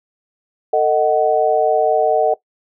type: chord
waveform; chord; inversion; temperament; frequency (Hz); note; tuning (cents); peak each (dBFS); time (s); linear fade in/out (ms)
sine; D# diminished; second; just; 448 / 622.3 / 746.7; A4 / D#5 / F#5; +31 / 0 / +16; -16; 0.73-2.34; 5
effects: noise-tail reverb RT60 0.1 s tail -18 dB re dry